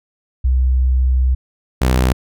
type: tone pair in turn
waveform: sine / sawtooth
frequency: 63.9 / 63.35 Hz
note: C2 / B1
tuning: -40 / +45 cents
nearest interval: unison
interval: 15 cents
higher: first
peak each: -11 / -8 dBFS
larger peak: second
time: 0.44-1.35 / 1.81-2.13 s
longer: first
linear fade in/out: 10 ms
effects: none